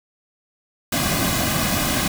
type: noise with comb filter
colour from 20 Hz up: pink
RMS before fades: -21 dBFS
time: 0.92-2.08 s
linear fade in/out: 5 ms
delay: 2.2 ms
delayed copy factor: -0.7
effects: none